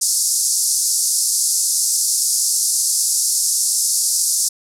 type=band-pass noise; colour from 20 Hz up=white; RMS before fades=-18 dBFS; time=0.01-4.49 s; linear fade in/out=10 ms; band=4900 to 11000 Hz; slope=48 dB/octave; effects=none